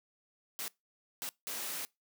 white noise bursts at uneven times, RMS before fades -39 dBFS, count 3, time 0.59-0.68 / 1.22-1.29 / 1.47-1.85 s, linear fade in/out 0 ms, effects noise-tail reverb RT60 0.2 s tail -23 dB re dry + high-pass 200 Hz 12 dB/octave

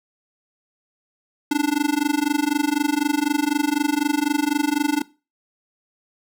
square tone with amplitude modulation, 293.7 Hz, D4, in tune, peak -15 dBFS, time 1.51-5.02 s, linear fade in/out 5 ms, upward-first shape sine, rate 24 Hz, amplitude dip 95%, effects noise-tail reverb RT60 0.3 s tail -20 dB re dry

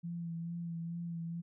sine tone with vibrato, 168.8 Hz, E3, 41 cents sharp, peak -37 dBFS, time 0.03-1.42 s, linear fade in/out 20 ms, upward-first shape sine, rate 2.3 Hz, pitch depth 26 cents each way, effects none

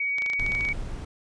sine tone, 2254 Hz, C#7, 28 cents sharp, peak -24 dBFS, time 0-0.73 s, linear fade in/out 5 ms
clicks, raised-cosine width 0.2 ms, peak -19 dBFS, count 12, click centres 0.184 / 0.221 / 0.262 / 0.3 / 0.334 / 0.397 / 0.464 / 0.52 / 0.55 / 0.609 / 0.651 / 0.688 s
brown noise, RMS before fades -33 dBFS, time 0.39-1.05 s, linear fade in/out 5 ms
effects resampled to 22050 Hz

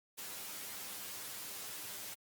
white noise with comb filter, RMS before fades -45 dBFS, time 0.17-2.15 s, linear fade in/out 20 ms, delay 10 ms, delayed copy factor +0.8, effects high-pass 100 Hz 12 dB/octave + Opus 48 kbps

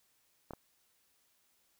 clicks, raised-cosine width 1 ms, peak -29 dBFS, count 2, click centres 0.508 / 0.535 s, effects white hiss -73 dBFS RMS until 1.79 s

